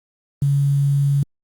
sine tone with quantisation, 140.7 Hz, C#3, 26 cents sharp, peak -14 dBFS, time 0.42-1.23 s, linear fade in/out 2 ms, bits 7, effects Opus 48 kbps

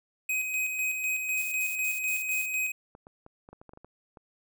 square tone with tremolo, 2519 Hz, D#7, 21 cents sharp, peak -27 dBFS, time 0.29-2.72 s, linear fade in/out 5 ms, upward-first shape square, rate 4 Hz, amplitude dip 40%
violet noise bursts, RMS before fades -39 dBFS, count 5, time 1.37-2.46 s, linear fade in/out 5 ms, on 150 ms, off 85 ms
clicks, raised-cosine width 1 ms, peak -34 dBFS, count 11, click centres 2.951 / 3.069 / 3.264 / 3.489 / 3.53 / 3.615 / 3.693 / 3.735 / 3.774 / 3.846 / 4.172 s
effects none

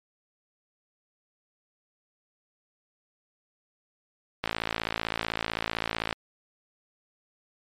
click train, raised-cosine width 0.3 ms, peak -11 dBFS, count 95, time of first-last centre 4.44-6.128 s, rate 55.7 Hz, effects MP3 96 kbps

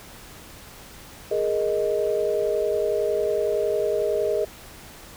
sine chord, Ab suspended second, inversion none, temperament equal, 415.3 / 466.2 / 622.3 Hz, Ab4 / Bb4 / Eb5, 0 / 0 / 0 cents, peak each -24 / -26 / -25 dBFS, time 1.31-4.45 s, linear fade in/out 5 ms, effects pink hiss -44 dBFS RMS until 5.16 s

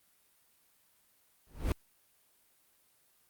brown noise with exponential growth, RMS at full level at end -24 dBFS, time 1.47-1.72 s, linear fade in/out 2 ms, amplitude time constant 54 ms, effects white hiss -69 dBFS RMS until 3.29 s + Opus 32 kbps

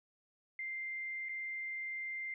sine tone with dropouts, 2093 Hz, C7, in tune, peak -38 dBFS, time 0.59-2.34 s, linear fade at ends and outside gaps 2 ms, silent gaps 1.287-1.292 s, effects none

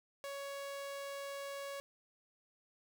sawtooth tone, 558 Hz, C#5, 11 cents sharp, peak -38 dBFS, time 0.24-1.8 s, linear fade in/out 0 ms, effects none

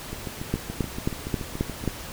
two click trains, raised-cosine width 3 ms, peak -10 / -19 dBFS, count 6 / 13, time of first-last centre 0.54-1.877 / 0.13-1.839 s, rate 3.74 / 7.02 Hz, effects pink hiss -38 dBFS RMS until 2.12 s

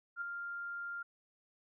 sine tone with ADSR envelope, 1396.9 Hz, F6, in tune, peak -34 dBFS, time 0.16-1.03 s, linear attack 55 ms, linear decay 5 ms, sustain -5 dB, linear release 10 ms, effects none

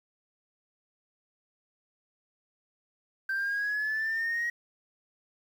sine linear sweep, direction up, 1561 to 1900 Hz, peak -26 dBFS, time 3.29-4.5 s, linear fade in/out 5 ms, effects tanh soft clip ceiling -25 dBFS + 9-bit

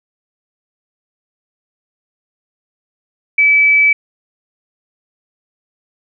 sine tone, 2300 Hz, D7, 37 cents flat, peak -7 dBFS, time 3.38-3.93 s, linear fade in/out 5 ms, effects none

